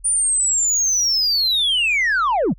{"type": "linear sweep", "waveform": "sine", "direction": "down", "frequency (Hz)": [9397, 115.1], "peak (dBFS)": -13, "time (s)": [0.04, 2.54], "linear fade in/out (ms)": 20, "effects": ["tanh soft clip ceiling -14 dBFS", "added 41 Hz sine -42 dBFS peak until 2.58 s"]}